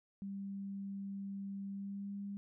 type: tone with pitch glide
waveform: sine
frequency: 197.3 to 200.4 Hz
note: G3 to G3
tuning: +11 to +38 cents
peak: -40 dBFS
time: 0.22-2.37 s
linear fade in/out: 0 ms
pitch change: +27 cents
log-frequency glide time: 1.7-2.15 s
effects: none